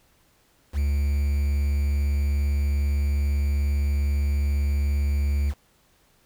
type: tone with quantisation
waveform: triangle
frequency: 71.2 Hz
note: C#2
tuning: 47 cents sharp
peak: -18 dBFS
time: 0.73-5.54 s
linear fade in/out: 50 ms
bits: 7
effects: pink hiss -62 dBFS RMS until 6.25 s